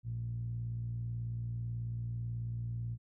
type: tone with low-pass filter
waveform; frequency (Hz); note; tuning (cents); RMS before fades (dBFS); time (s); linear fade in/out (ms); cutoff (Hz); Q
10% pulse; 58.27; A#1; 0; -38; 0.03-2.98; 50; 120; 6.1
effects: none